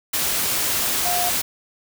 sine tone in noise, 711 Hz, F5, 31 cents sharp, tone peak -23 dBFS, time 1.05-1.3 s, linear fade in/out 10 ms, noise white, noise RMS -22 dBFS, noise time 0.13-1.42 s, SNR -4 dB, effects none

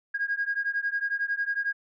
sine beating tone pair, 1629 / 1640 Hz, G#6 / G#6, -34 / -22 cents, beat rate 11 Hz, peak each -28 / -29 dBFS, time 0.14-1.73 s, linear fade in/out 10 ms, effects tanh soft clip ceiling -18 dBFS

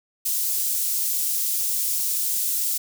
white high-pass noise, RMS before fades -24 dBFS, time 0.25-2.78 s, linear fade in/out 10 ms, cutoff 6700 Hz, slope 12 dB/octave, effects none

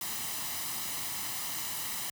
white noise with comb filter, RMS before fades -36 dBFS, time 0.01-2.1 s, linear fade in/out 2 ms, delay 1 ms, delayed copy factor +0.55, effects high-pass 80 Hz 12 dB/octave

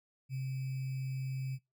sine tone with sample-and-hold, 132.1 Hz, C3, 17 cents sharp, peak -34 dBFS, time 0.29-1.59 s, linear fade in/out 50 ms, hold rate 2450 Hz, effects noise-tail reverb RT60 0.2 s tail -22 dB re dry

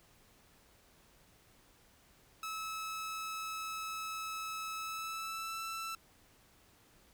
sawtooth tone with pitch glide, 1298 to 1329.1 Hz, E6 to E6, -27 to +14 cents, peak -35 dBFS, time 2.43-5.95 s, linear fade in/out 2 ms, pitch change +41 cents, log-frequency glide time 4.75-5.64 s, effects pink hiss -65 dBFS RMS until 7.13 s

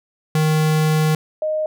square / sine tone pair in turn, 155.56 / 619.4 Hz, D#3 / D#5, 0 / -8 cents, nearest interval 2 octaves, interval 2392 cents, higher second, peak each -15 / -18 dBFS, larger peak first, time 0.35-1.15 / 1.42-1.66 s, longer first, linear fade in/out 2 ms, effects none

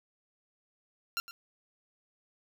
15% pulse tone with echo, 1379 Hz, F6, 22 cents flat, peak -24 dBFS, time 1.17-1.2 s, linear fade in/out 0 ms, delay 110 ms, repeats 1, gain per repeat -14 dB, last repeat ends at 1.31 s, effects none

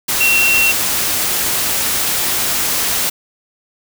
sine tone in noise, 2725 Hz, F7, 43 cents flat, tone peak -11 dBFS, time 0.2-0.72 s, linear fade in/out 10 ms, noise white, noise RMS -17 dBFS, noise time 0.08-3.1 s, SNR +3 dB, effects none

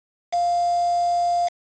sine tone with quantisation, 698.5 Hz, F5, in tune, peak -18 dBFS, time 0.32-1.49 s, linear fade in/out 20 ms, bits 5, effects resampled to 16000 Hz

